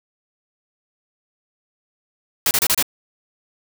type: noise bursts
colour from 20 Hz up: white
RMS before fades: -17 dBFS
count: 5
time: 2.46-2.826 s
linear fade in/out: 2 ms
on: 50 ms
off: 29 ms
effects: none